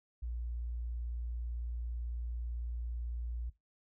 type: tone with tanh clipping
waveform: triangle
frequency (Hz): 59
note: A#1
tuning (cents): +22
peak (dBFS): -36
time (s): 0.22-3.5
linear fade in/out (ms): 10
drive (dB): 4
effects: noise-tail reverb RT60 0.2 s tail -18 dB re dry